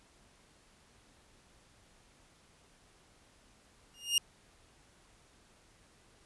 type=tone with exponential growth; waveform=sawtooth; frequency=2835 Hz; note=F7; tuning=25 cents sharp; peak=-19 dBFS; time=3.94-4.18 s; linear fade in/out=2 ms; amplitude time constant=51 ms; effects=pink hiss -64 dBFS RMS until 6.25 s + resampled to 24000 Hz